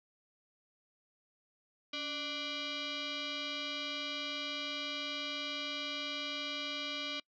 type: tone with frequency modulation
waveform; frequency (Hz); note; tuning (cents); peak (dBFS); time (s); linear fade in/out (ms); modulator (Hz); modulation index
sine; 283.9; C#4; +41; -36; 1.93-7.2; 5; 883; 4.6
effects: noise-tail reverb RT60 0.1 s tail -25 dB re dry